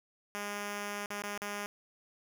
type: tone with dropouts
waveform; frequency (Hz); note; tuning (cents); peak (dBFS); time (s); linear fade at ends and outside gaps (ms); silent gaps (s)
5% pulse; 204.8; G#3; -24; -25; 0.35-1.66; 0; 1.059-1.104 / 1.221-1.237 / 1.376-1.419
effects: none